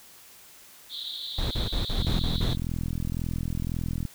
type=band-pass noise; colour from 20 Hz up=white; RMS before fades=-36 dBFS; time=0.89-2.57 s; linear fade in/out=50 ms; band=3400 to 4100 Hz; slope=96 dB/octave
type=noise bursts; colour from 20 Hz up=brown; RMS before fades=-27 dBFS; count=7; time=1.38-2.536 s; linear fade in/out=5 ms; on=130 ms; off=41 ms
type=click train; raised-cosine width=5 ms; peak=-18 dBFS; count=87; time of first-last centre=2-4.053 s; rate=41.9 Hz
effects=white hiss -51 dBFS RMS until 4.14 s